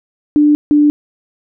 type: tone pair in turn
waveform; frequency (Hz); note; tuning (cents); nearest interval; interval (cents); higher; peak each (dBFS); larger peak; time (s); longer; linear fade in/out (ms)
sine; 296.6 / 295.3; D4 / D4; +17 / +10; unison; 7; first; -6; neither; 0.36-0.55 / 0.71-0.9; neither; 0
effects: none